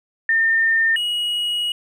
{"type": "tone pair in turn", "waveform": ["sine", "triangle"], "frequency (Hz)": [1811, 2902], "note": ["A6", "F#7"], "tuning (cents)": [49, -34], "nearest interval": "minor sixth", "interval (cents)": 817, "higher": "second", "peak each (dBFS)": [-14, -18], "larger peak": "first", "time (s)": [[0.29, 0.96], [0.96, 1.72]], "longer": "second", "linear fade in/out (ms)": 2, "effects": []}